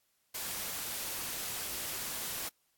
white noise, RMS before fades -38 dBFS, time 0.34-2.49 s, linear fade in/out 10 ms, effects white hiss -75 dBFS RMS until 2.77 s + AAC 64 kbps

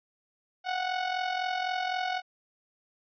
sawtooth tone with amplitude modulation, 737 Hz, F#5, 7 cents flat, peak -22 dBFS, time 0.64-2.22 s, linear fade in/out 50 ms, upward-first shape sine, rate 43.9 Hz, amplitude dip 60%, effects resampled to 11025 Hz

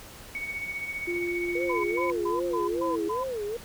sine tone with tremolo, 2231 Hz, C#7, 11 cents sharp, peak -29 dBFS, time 0.35-2.1 s, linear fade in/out 0 ms, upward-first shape sine, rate 15 Hz, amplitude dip 55%
sine tone with pitch glide, 349.2 to 331.7 Hz, F4 to E4, 0 to +11 cents, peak -28 dBFS, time 1.07-3.09 s, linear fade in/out 10 ms, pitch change -89 cents, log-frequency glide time 2.72-2.9 s
sine tone with vibrato, 466.2 Hz, A#4, in tune, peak -29 dBFS, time 1.55-3.57 s, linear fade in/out 5 ms, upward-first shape sine, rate 2.5 Hz, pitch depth 230 cents each way
sine tone bursts, 1011 Hz, B5, 40 cents sharp, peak -29 dBFS, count 6, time 1.69-3.24 s, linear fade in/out 10 ms, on 150 ms, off 130 ms
effects pink hiss -46 dBFS RMS until 3.64 s

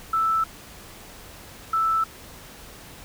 sine tone pair in turn, 1319 / 1319 Hz, E6 / E6, +1 / +1 cents, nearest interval unison, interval 0 cents, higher neither, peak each -19 dBFS, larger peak neither, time 0.13-0.44 / 1.73-2.04 s, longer neither, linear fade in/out 5 ms, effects pink hiss -44 dBFS RMS until 3.04 s

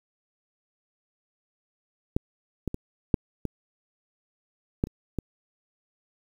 clicks, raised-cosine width 3 ms, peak -10 / -15 / -18 / -6 / -16 / -10 / -27 / -15 dBFS, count 8, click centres 2.165 / 2.677 / 2.744 / 3.142 / 3.453 / 4.839 / 4.871 / 5.187 s, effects 8-bit

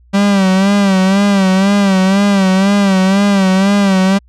45% pulse tone with vibrato, 195 Hz, G3, 9 cents flat, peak -8 dBFS, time 0.13-4.19 s, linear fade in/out 20 ms, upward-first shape sine, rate 2 Hz, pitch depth 71 cents each way, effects added 60 Hz sine -43 dBFS peak until 4.28 s + low-pass 7000 Hz 12 dB/octave

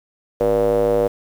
square tone with band-pass filter, 53.3 Hz, G#1, 46 cents sharp, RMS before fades -17 dBFS, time 0.4-1.08 s, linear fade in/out 10 ms, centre 520 Hz, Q 7.4, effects 7-bit

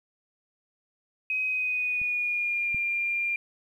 sine tone with pitch glide, 2524 to 2393 Hz, D#7 to D7, +24 to +32 cents, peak -25 dBFS, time 1.3-3.36 s, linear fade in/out 2 ms, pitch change -92 cents, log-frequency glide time 1.46-2.72 s
clicks, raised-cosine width 5 ms, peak -35 / -27 dBFS, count 2, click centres 2.016 / 2.746 s
effects 10-bit

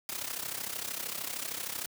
white noise with amplitude modulation, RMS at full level -34 dBFS, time 0.09-1.86 s, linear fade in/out 0 ms, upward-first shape sine, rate 33.1 Hz, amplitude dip 75%, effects high-pass 100 Hz 12 dB/octave

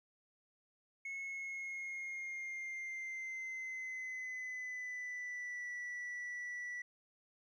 sine tone with pitch glide, 2185 to 1957.9 Hz, C#7 to B6, -26 to -16 cents, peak -38 dBFS, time 1.05-6.82 s, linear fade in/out 5 ms, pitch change -190 cents, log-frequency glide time 1.21-5.69 s, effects tanh soft clip ceiling -40 dBFS + 13-bit

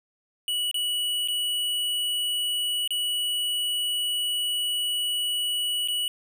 square tone with dropouts, 2940 Hz, F#7, 12 cents flat, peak -25 dBFS, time 0.48-6.08 s, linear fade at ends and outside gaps 1 ms, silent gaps 0.713-0.743 / 1.276-1.284 / 2.876-2.906 / 5.876-5.884 s, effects none

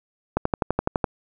click train, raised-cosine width 1 ms, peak -6 dBFS, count 9, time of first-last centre 0.37-1.042 s, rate 11.9 Hz, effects none

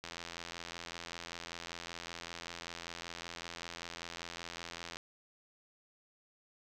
click train, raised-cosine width 0.2 ms, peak -25 dBFS, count 421, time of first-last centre 0.04-4.97 s, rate 85.2 Hz, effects none

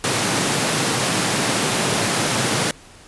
pink high-pass noise, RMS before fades -20 dBFS, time 0.04-2.71 s, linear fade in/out 0 ms, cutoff 110 Hz, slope 48 dB/octave, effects pink hiss -45 dBFS RMS until 3.07 s + resampled to 24000 Hz

